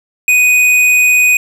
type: tone with hard clipping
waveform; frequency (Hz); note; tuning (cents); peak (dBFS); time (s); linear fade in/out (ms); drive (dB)
triangle; 2489; D#7; 0; -8; 0.28-1.37; 2; 14
effects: none